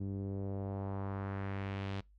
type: tone with low-pass filter sweep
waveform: sawtooth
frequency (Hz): 98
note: G2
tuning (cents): 0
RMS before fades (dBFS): -39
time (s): 0-2.01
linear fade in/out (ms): 10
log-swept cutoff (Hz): 280 to 3800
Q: 1.5
effects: noise-tail reverb RT60 0.2 s tail -24 dB re dry + added 50 Hz sine -60 dBFS peak until 2.18 s